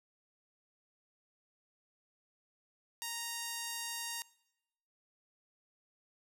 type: tone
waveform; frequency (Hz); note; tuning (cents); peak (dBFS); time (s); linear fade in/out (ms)
5% pulse; 932.3; A#5; 0; -26; 3.02-4.22; 0
effects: noise-tail reverb RT60 0.9 s tail -22 dB re dry